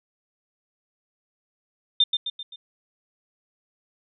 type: tone with echo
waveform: sine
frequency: 3600 Hz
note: A7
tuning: 39 cents sharp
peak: -14 dBFS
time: 2-2.04 s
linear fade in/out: 5 ms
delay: 130 ms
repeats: 4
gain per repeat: -6 dB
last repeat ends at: 2.56 s
effects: none